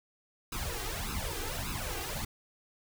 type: noise with flanger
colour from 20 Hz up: pink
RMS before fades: -36 dBFS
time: 0.52-2.25 s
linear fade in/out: 5 ms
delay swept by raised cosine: 0.77 to 2.57 ms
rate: 1.7 Hz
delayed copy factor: +0.95
effects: none